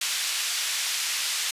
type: band-pass noise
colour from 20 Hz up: pink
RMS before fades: -28 dBFS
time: 0.01-1.51 s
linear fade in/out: 5 ms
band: 2600 to 9100 Hz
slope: 12 dB/octave
effects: resampled to 32000 Hz